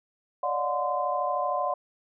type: tone cluster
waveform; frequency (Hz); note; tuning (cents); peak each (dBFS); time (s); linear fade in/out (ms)
sine; 577 / 610 / 724 / 1033; D5 / D#5 / F#5 / C6; -31 / -34 / -38 / -22; -31 / -35 / -29 / -29; 0.43-1.74; 5
effects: none